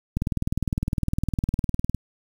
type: click train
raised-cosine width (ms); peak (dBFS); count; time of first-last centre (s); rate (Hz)
5; -11; 36; 0.17-1.947; 19.7
effects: 7-bit